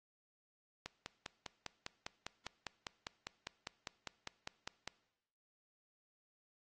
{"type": "click train", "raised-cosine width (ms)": 0.2, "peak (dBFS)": -25, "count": 21, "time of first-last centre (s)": [0.86, 4.876], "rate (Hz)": 4.98, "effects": ["noise-tail reverb RT60 0.9 s tail -20 dB re dry", "AAC 32 kbps"]}